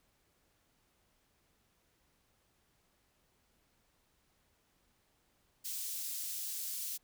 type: high-pass noise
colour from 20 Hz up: white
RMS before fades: -40 dBFS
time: 5.64-6.98 s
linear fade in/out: 20 ms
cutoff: 4600 Hz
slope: 12 dB/octave
effects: pink hiss -74 dBFS RMS until 7.03 s